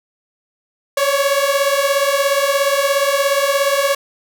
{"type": "beating tone pair", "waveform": "sawtooth", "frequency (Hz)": [550, 567], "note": ["C#5", "C#5"], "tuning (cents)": [-14, 39], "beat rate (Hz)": 17, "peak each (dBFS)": -13, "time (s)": [0.97, 3.95], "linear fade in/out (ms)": 5, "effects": []}